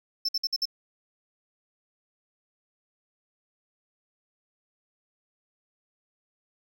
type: tone bursts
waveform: triangle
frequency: 5310 Hz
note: E8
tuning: 12 cents sharp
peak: -23 dBFS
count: 5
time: 0.25-0.655 s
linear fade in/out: 5 ms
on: 37 ms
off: 55 ms
effects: none

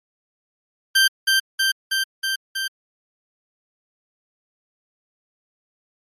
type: tone with echo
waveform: 20% pulse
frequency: 1568 Hz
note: G6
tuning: in tune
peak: -8 dBFS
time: 0.95-1.08 s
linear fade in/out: 10 ms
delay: 320 ms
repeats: 5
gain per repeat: -2 dB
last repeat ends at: 2.68 s
effects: MP3 64 kbps

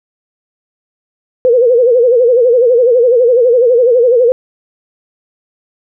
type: tone with vibrato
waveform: sine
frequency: 486 Hz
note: B4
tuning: 28 cents flat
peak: -5 dBFS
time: 1.45-4.32 s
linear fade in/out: 0 ms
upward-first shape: sine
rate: 12 Hz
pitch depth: 110 cents each way
effects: none

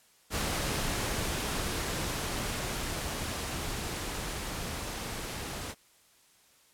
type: noise with level ramp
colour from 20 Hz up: pink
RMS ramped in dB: -31 to -38 dBFS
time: 0.3-5.75 s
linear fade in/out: 50 ms
effects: white hiss -63 dBFS RMS until 6.73 s + low-pass 12000 Hz 12 dB/octave

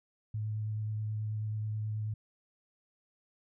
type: tone with vibrato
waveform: sine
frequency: 107.5 Hz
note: A2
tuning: 40 cents flat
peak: -32 dBFS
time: 0.34-2.14 s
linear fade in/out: 5 ms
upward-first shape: sine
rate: 9.3 Hz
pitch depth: 13 cents each way
effects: none

